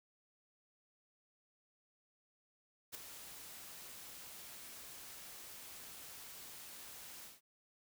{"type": "noise with ADSR envelope", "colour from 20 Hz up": "white", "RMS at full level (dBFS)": -43, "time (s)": [2.92, 7.41], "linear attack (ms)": 28, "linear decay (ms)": 6, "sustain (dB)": -9, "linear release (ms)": 170, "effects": []}